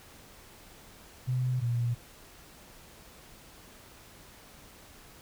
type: tone pair in turn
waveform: sine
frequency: 126.7 / 119.32 Hz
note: B2 / A#2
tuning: +45 / +41 cents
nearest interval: minor second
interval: 104 cents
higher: first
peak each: -26 dBFS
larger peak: neither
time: 1.27-1.61 / 1.61-1.95 s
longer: neither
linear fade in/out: 20 ms
effects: pink hiss -53 dBFS RMS until 5.21 s